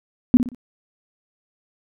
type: tone with echo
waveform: sine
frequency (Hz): 246.9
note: B3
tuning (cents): 0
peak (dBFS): -6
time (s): 0.34-0.37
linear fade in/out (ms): 0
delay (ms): 59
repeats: 3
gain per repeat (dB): -10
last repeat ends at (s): 0.547
effects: none